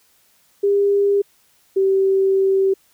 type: tone pair in turn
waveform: sine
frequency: 401.9 / 386.3 Hz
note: G4 / G4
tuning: +43 / -25 cents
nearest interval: minor second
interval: 68 cents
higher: first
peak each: -13 dBFS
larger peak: neither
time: 0.63-1.22 / 1.76-2.74 s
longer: second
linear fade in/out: 10 ms
effects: white hiss -58 dBFS RMS until 2.93 s